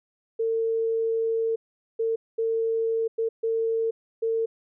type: tone bursts at uneven times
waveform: sine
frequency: 452.1 Hz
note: A4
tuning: 47 cents sharp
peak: -22 dBFS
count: 6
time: 0.39-1.56 / 1.99-2.16 / 2.38-3.08 / 3.18-3.29 / 3.43-3.91 / 4.22-4.46 s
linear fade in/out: 10 ms
effects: none